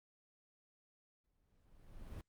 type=noise with exponential growth; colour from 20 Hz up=brown; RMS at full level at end=-44 dBFS; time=1.24-2.21 s; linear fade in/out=1 ms; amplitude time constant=210 ms; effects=Opus 48 kbps